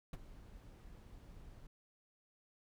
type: noise with ADSR envelope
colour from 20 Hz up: brown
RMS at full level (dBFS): -39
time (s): 0.13-1.67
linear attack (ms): 4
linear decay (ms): 27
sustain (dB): -16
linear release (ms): 5
effects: none